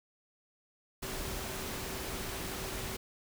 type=tone in noise; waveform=sine; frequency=381.3 Hz; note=G4; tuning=48 cents flat; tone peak=-47 dBFS; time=1.02-2.97 s; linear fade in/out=10 ms; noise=pink; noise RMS=-39 dBFS; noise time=1.02-2.97 s; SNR=-11 dB; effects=none